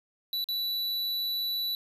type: tone with dropouts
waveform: square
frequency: 3953 Hz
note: B7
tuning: 1 cent sharp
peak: -29 dBFS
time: 0.33-1.75 s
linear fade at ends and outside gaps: 1 ms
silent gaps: 0.442-0.487 s
effects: resampled to 32000 Hz